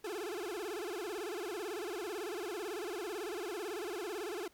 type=tone with vibrato; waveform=40% pulse; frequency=386.6 Hz; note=G4; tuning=24 cents flat; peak=-37 dBFS; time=0.04-4.48 s; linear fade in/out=5 ms; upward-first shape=sine; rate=18 Hz; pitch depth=240 cents each way; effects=pink hiss -67 dBFS RMS until 4.53 s

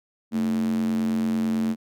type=tone with high-pass filter; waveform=square; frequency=44.53 Hz; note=F1; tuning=34 cents sharp; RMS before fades=-24 dBFS; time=0.31-1.76 s; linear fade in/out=50 ms; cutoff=230 Hz; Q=9.1; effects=none

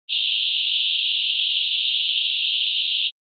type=band-pass noise; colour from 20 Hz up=pink; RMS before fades=-22 dBFS; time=0.08-3.11 s; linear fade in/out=50 ms; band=2800 to 3800 Hz; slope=96 dB/octave; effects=Opus 24 kbps

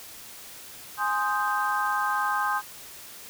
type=chord; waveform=sine; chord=Ab major seventh; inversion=none; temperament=equal; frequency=830.6 / 1046.5 / 1244.5 / 1568 Hz; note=Ab5 / C6 / Eb6 / G6; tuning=0 / 0 / 0 / 0 cents; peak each=-29 dBFS; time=0.97-2.62 s; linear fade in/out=50 ms; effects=white hiss -44 dBFS RMS until 3.29 s

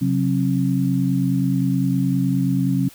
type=tone cluster; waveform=sine; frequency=134 / 183.6 / 269.4 Hz; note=C3 / F#3 / C#4; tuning=+42 / -13 / -49 cents; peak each=-21 dBFS; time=0.01-2.89 s; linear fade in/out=10 ms; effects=white hiss -46 dBFS RMS until 2.94 s

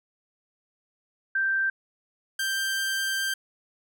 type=tone pair in turn; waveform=sine / sawtooth; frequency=1568 / 1573.8 Hz; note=G6 / G6; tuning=0 / +6 cents; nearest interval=unison; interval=6 cents; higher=second; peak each=-22 dBFS; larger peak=neither; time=1.35-1.7 / 2.39-3.34 s; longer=second; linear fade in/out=5 ms; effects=none

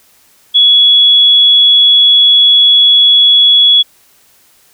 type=tone; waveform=sine; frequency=3375 Hz; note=G#7; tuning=27 cents sharp; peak=-3 dBFS; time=0.54-3.83 s; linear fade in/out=20 ms; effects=white hiss -48 dBFS RMS until 4.73 s

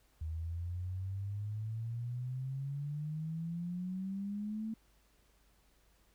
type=exponential sweep; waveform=sine; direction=up; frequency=78.2 to 223.7 Hz; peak=-36 dBFS; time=0.21-4.74 s; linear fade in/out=5 ms; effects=added 50 Hz sine -69 dBFS peak until 6.14 s + pink hiss -71 dBFS RMS until 6.14 s

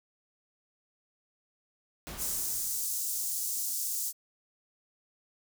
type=noise with exponential decay; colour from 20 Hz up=pink; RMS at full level=-41 dBFS; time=2.07-3.64 s; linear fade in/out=0 ms; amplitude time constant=340 ms
type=high-pass noise; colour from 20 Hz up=pink; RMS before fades=-33 dBFS; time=2.17-4.13 s; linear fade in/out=50 ms; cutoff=6400 Hz; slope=24 dB/octave
effects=none

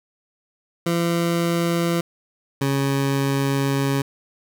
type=tone pair in turn; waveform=20% pulse; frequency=169.9 / 137.89 Hz; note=F3 / C#3; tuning=-47 / -9 cents; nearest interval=major third; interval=362 cents; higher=first; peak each=-14 dBFS; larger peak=neither; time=0.86-2.01 / 2.61-4.02 s; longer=second; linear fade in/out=5 ms; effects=none

